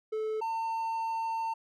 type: tone pair in turn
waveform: triangle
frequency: 435 / 903.3 Hz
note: A4 / A5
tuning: -20 / +45 cents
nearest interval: octave + minor second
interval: 1265 cents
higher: second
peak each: -28 dBFS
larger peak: neither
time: 0.12-0.41 / 0.41-1.54 s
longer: second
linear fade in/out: 10 ms
effects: none